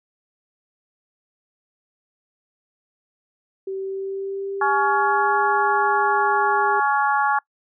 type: tone with pitch glide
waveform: sine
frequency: 385.2 to 404.1 Hz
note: G4 to G#4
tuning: -30 to -47 cents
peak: -25 dBFS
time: 3.67-6.8 s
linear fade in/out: 5 ms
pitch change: +83 cents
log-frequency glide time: 3.78-5.36 s
type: harmonic tone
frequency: 280.5 Hz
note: C#4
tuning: 21 cents sharp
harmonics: 3 / 4 / 5 / 6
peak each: -20 / -22 / -24 / -26 dBFS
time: 4.61-7.39 s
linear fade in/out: 5 ms
effects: noise-tail reverb RT60 0.1 s tail -25 dB re dry